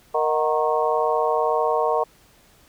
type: harmonic tone with a mistuned harmonic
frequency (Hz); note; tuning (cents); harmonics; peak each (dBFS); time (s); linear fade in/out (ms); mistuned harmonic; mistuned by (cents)
155.56; D#3; 0; 3 / 4 / 5 / 6 / 7; -23 / -24 / -25 / -26 / -26; 0.14-2.04; 10; 5; -77
effects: pink hiss -55 dBFS RMS until 2.68 s